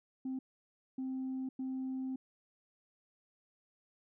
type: tone bursts at uneven times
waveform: sine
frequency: 261.6 Hz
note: C4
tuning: in tune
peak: -34 dBFS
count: 3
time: 0.25-0.39 / 0.98-1.49 / 1.59-2.16 s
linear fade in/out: 5 ms
effects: tanh soft clip ceiling -33 dBFS